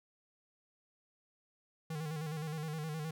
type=tone with vibrato; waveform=square; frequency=155.56 Hz; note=D#3; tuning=in tune; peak=-38 dBFS; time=1.9-3.11 s; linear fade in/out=5 ms; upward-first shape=square; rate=9.6 Hz; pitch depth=58 cents each way; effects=none